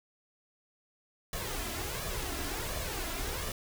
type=noise with flanger; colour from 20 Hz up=pink; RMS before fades=-36 dBFS; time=1.33-3.52 s; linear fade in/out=2 ms; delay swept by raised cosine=1.7 to 3 ms; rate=1.4 Hz; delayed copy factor=+0.6; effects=none

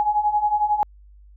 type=beating tone pair; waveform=sine; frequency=830.6 / 841.6 Hz; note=G#5 / G#5; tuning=0 / +23 cents; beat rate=11 Hz; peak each=-23 / -19 dBFS; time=0-0.83 s; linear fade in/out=0 ms; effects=added 50 Hz sine -45 dBFS peak until 1.36 s

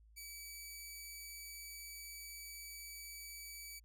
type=tone; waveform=10% pulse; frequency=2292 Hz; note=D7; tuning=43 cents flat; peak=-39 dBFS; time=0.16-3.8 s; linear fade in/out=20 ms; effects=added 54 Hz sine -61 dBFS peak until 3.84 s

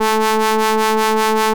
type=ring-modulated tone; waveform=sawtooth; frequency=219.2 Hz; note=A3; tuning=6 cents flat; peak=-6 dBFS; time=0-1.54 s; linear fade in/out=10 ms; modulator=655 Hz; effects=none

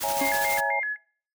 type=noise with tremolo; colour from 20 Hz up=white; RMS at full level=-30 dBFS; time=0-0.61 s; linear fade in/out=20 ms; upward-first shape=square; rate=12 Hz; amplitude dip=35%
type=chord; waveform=sine; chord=A# half-diminished seventh; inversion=first; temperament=equal; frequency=554.4 / 659.3 / 830.6 / 932.3 Hz; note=C#5 / E5 / G#5 / A#5; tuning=0 / 0 / 0 / 0 cents; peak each=-32 / -33 / -27 / -33 dBFS; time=0.03-0.8 s; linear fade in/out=10 ms
type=tone with vibrato; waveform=sine; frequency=1894 Hz; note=A#6; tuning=27 cents sharp; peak=-26 dBFS; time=0.19-0.97 s; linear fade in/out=50 ms; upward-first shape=square; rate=3.9 Hz; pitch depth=190 cents each way
type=tone with exponential decay; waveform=40% pulse; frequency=276.1 Hz; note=C#4; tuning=7 cents flat; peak=-23 dBFS; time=0.21-0.41 s; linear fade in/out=5 ms; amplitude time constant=42 ms
effects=noise-tail reverb RT60 0.5 s tail -22 dB re dry

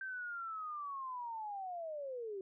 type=linear sweep; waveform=sine; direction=down; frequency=1568 to 373.8 Hz; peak=-40 dBFS; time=0.01-2.41 s; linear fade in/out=2 ms; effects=none

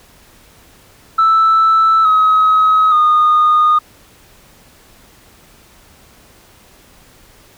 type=tone with pitch steps; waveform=sine; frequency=1318.5 / 1272.9 / 1228.8 Hz; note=E6 / D#6 / D#6; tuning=0 / +39 / -22 cents; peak=-6 dBFS; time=1.18-3.79 s; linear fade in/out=10 ms; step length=870 ms; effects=tanh soft clip ceiling -5 dBFS + pink hiss -46 dBFS RMS until 7.57 s

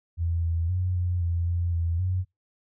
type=tone with pitch steps; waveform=sine; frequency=84.2 / 83.3 / 91.2 / 89 / 85.4 / 86.5 / 84.1 / 92.1 Hz; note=E2 / E2 / F#2 / F2 / F2 / F2 / E2 / F#2; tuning=+37 / +19 / -24 / +33 / -38 / -16 / +35 / -7 cents; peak=-23 dBFS; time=0.17-2.25 s; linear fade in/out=50 ms; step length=260 ms; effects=noise-tail reverb RT60 0.2 s tail -25 dB re dry

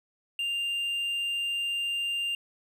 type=tone; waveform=triangle; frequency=2794 Hz; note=F7; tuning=in tune; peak=-26 dBFS; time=0.39-2.35 s; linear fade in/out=2 ms; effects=none

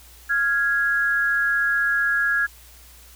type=tone pair together; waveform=sine; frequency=1396.9 / 1661.2 Hz; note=F6 / G#6; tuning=0 / 0 cents; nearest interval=minor third; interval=300 cents; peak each=-24 / -19 dBFS; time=0.29-2.47 s; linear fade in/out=20 ms; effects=added 60 Hz sine -48 dBFS peak until 3.15 s + white hiss -49 dBFS RMS until 3.15 s

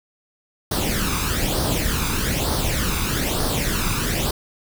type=noise with flanger; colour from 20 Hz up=pink; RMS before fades=-22 dBFS; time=0.71-4.31 s; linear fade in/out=5 ms; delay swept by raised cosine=0.2 to 0.82 ms; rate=1.1 Hz; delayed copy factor=+0.65; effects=none

